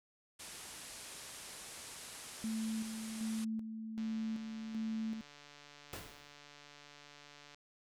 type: low-pass noise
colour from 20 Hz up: white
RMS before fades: -50 dBFS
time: 0.39-3.45 s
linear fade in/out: 10 ms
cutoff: 11000 Hz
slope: 48 dB/octave
type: tone with tremolo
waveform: sine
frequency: 221.1 Hz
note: A3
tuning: 9 cents sharp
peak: -35 dBFS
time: 2.44-5.21 s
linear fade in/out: 0 ms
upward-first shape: square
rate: 1.3 Hz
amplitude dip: 50%
type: click train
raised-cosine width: 0.2 ms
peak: -38 dBFS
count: 518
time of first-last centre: 3.98-7.546 s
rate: 145 Hz
type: noise with exponential decay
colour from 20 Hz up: pink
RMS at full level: -43 dBFS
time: 5.93-6.39 s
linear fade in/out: 1 ms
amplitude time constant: 98 ms
effects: none